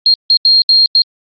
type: tone bursts at uneven times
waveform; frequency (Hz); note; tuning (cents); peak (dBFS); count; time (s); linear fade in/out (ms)
sine; 4223; C8; +15; -5; 5; 0.06-0.14 / 0.3-0.37 / 0.45-0.62 / 0.69-0.86 / 0.95-1.02; 2
effects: Opus 48 kbps